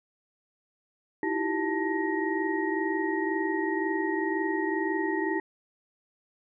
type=tone cluster; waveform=sine; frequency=320.1 / 342.1 / 385.7 / 881 / 1883 Hz; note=D#4 / F4 / G4 / A5 / A#6; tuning=+49 / -36 / -28 / +2 / +17 cents; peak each=-30 / -35 / -31 / -34 / -33 dBFS; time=1.23-5.4 s; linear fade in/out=2 ms; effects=none